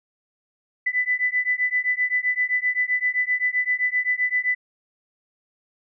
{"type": "beating tone pair", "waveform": "sine", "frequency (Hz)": [1991, 1998.7], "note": ["B6", "B6"], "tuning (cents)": [14, 20], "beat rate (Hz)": 7.7, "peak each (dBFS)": -23, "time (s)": [0.86, 4.55], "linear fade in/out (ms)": 10, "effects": []}